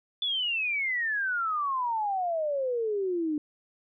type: exponential sweep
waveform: sine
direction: down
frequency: 3497 to 293.7 Hz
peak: -26 dBFS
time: 0.22-3.38 s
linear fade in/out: 2 ms
effects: none